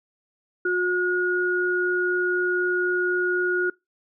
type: tone pair together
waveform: sine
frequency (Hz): 360.8 / 1443.2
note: F#4 / F#6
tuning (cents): -44 / -44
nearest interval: 2 octaves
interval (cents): 2400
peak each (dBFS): -23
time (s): 0.65-3.7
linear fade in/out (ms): 5
effects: noise-tail reverb RT60 0.2 s tail -23 dB re dry